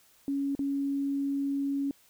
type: tone with dropouts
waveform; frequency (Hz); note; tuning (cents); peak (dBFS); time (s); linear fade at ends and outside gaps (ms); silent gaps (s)
sine; 278.5; C#4; +8; -27; 0.28-1.91; 1; 0.551-0.592
effects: white hiss -62 dBFS RMS until 2.09 s